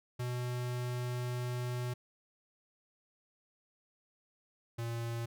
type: tone pair in turn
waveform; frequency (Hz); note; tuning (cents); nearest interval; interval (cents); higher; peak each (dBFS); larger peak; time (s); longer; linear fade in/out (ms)
square; 123.47 / 116.7; B2 / A#2; 0 / +2; minor second; 98; first; -35 / -36; first; 0.19-1.94 / 4.78-5.26; first; 10
effects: none